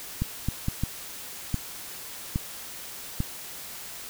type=clicks; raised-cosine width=5 ms; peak=-13 dBFS; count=7; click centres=0.22 / 0.486 / 0.684 / 0.836 / 1.543 / 2.359 / 3.204 s; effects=white hiss -40 dBFS RMS until 4.09 s